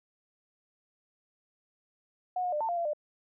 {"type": "tone with pitch steps", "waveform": "sine", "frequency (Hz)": [729, 719, 599, 896, 696, 682, 599], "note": ["F#5", "F#5", "D5", "A5", "F5", "F5", "D5"], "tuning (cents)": [-26, -50, 34, 31, -6, -41, 34], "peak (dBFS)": -28, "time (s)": [2.36, 2.934], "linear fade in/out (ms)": 5, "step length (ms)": 82, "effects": []}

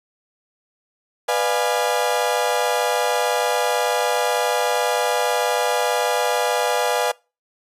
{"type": "chord", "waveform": "35% pulse", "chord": "B diminished seventh", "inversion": "none", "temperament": "equal with one note detuned", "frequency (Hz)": [493.9, 600.4, 698.5, 830.6], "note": ["B4", "D5", "F5", "Ab5"], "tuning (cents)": [0, 38, 0, 0], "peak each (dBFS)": [-21, -23, -23, -22], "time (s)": [1.28, 7.12], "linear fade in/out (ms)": 10, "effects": ["noise-tail reverb RT60 0.3 s tail -24 dB re dry", "resampled to 32000 Hz"]}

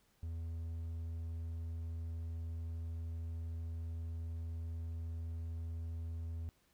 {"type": "tone", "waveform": "triangle", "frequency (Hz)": 82.41, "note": "E2", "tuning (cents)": 0, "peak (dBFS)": -37, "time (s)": [0.23, 6.49], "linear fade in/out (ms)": 0, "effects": ["pink hiss -73 dBFS RMS until 6.73 s"]}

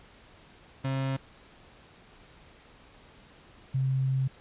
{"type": "tone pair in turn", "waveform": ["35% pulse", "sine"], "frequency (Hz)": [134.2, 132.58], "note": ["C3", "C3"], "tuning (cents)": [44, 23], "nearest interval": "unison", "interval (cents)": 21, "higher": "first", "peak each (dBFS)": [-26, -24], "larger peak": "second", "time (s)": [[0.84, 1.17], [3.74, 4.28]], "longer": "second", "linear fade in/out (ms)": 10, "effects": ["pink hiss -55 dBFS RMS until 4.4 s", "resampled to 8000 Hz"]}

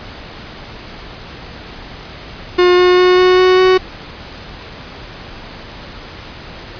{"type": "tone with pitch steps", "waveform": "45% pulse", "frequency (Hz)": [358.5, 361.2, 363.9, 366.7, 369.4, 372.2], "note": ["F4", "F#4", "F#4", "F#4", "F#4", "F#4"], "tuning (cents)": [45, -42, -29, -15, -3, 10], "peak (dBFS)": -7, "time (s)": [2.58, 3.78], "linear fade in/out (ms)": 10, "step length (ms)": 200, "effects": ["pink hiss -32 dBFS RMS until 6.79 s", "resampled to 11025 Hz"]}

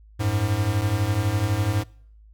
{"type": "beating tone pair", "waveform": "square", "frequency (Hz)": [94.4, 106.4], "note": ["F#2", "G#2"], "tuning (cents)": [35, 42], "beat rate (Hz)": 12, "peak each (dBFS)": [-26, -23], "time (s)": [0.19, 1.84], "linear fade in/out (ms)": 20, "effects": ["noise-tail reverb RT60 0.6 s tail -24 dB re dry", "added 53 Hz sine -47 dBFS peak until 2.33 s"]}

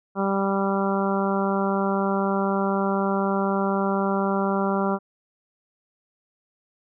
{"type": "harmonic tone", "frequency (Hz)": 196, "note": "G3", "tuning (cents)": 0, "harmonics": [1, 2, 3, 4, 5, 6, 7], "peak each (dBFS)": [-24, -27, -29, -30, -31, -32, -32], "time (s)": [0.15, 4.99], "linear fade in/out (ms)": 50, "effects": []}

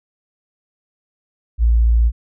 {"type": "tone", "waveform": "sine", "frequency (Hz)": 57.3, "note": "A#1", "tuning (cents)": -29, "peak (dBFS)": -10, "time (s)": [1.58, 2.12], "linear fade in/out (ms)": 50, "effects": []}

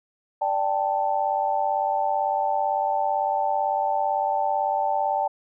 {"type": "chord", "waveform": "sine", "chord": "D suspended fourth", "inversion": "none", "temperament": "just", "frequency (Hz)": [587.3, 783.1, 881], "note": ["D5", "G5", "A5"], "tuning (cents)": [0, -2, 2], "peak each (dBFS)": [-28, -24, -25], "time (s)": [0.41, 5.28], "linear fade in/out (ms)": 10, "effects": []}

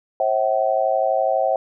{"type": "tone cluster", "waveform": "sine", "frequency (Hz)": [537, 649, 761], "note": ["C5", "E5", "F#5"], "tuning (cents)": [45, -27, 48], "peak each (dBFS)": -21, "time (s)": [0.2, 1.56], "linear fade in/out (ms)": 2, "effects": []}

